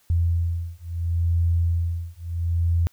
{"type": "beating tone pair", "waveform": "sine", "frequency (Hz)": [84.4, 85.13], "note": ["E2", "F2"], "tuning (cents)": [41, -44], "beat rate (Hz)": 0.73, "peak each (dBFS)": -23, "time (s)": [0.1, 2.87], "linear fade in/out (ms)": 0, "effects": ["white hiss -61 dBFS RMS until 2.92 s"]}